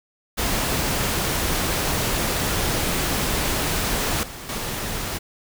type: noise with level steps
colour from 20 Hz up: pink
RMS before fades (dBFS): -23 / -36 / -28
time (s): 0.37-5.19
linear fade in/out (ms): 20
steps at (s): 4.23 / 4.49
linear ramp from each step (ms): 2
effects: none